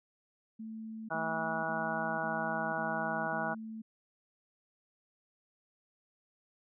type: tone bursts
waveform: sine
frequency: 221.1 Hz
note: A3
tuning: 9 cents sharp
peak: -40 dBFS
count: 6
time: 0.59-3.82 s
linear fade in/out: 10 ms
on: 500 ms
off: 46 ms
type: harmonic tone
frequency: 162 Hz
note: E3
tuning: 30 cents flat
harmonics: 1 / 2 / 3 / 4 / 5 / 6 / 7 / 8 / 9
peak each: -45 / -46 / -47 / -38 / -38 / -42 / -43 / -46 / -37 dBFS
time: 1.1-3.55 s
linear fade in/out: 20 ms
effects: none